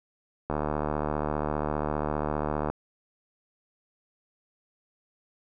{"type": "click train", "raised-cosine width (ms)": 1, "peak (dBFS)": -14, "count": 166, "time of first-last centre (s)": [0.5, 2.7], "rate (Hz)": 75, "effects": []}